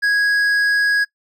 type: tone with hard clipping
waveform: sine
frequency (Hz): 1657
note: G#6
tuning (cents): -4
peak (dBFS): -15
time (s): 0.02-1.05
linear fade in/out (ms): 20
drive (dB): 6
effects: noise-tail reverb RT60 0.1 s tail -21 dB re dry